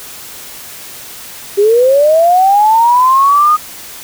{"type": "linear sweep", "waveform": "sine", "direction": "up", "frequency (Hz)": [392, 1244.5], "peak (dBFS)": -5, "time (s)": [1.57, 3.57], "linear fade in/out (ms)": 20, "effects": ["white hiss -30 dBFS RMS until 4.03 s"]}